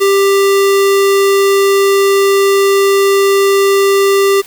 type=tone; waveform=square; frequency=394.8 Hz; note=G4; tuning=12 cents sharp; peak=-8 dBFS; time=0-4.42 s; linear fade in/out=20 ms; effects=white hiss -36 dBFS RMS until 4.46 s